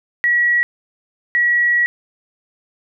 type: tone bursts at uneven times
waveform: sine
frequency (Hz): 1923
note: B6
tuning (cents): -47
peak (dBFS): -12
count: 2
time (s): 0.24-0.63 / 1.35-1.86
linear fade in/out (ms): 0
effects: none